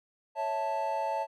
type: chord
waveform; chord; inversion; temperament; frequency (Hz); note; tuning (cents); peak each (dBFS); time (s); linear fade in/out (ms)
triangle; A major; first; equal with one note detuned; 554.4 / 655.5 / 880; C#5 / E5 / A5; 0 / -10 / 0; -34 / -33 / -29; 0.35-1.27; 50
effects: none